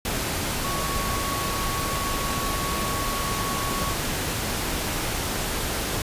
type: tone in noise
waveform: sine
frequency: 1113 Hz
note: C#6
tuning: 7 cents sharp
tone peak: -30 dBFS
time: 0.64-3.94 s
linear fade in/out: 2 ms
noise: pink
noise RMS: -27 dBFS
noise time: 0.05-6.02 s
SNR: -6 dB
effects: resampled to 32000 Hz